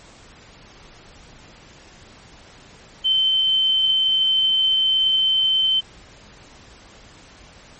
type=tone; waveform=sine; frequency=3083 Hz; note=G7; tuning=29 cents flat; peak=-15 dBFS; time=3.04-5.81 s; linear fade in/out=20 ms; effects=pink hiss -46 dBFS RMS until 7.79 s + MP3 32 kbps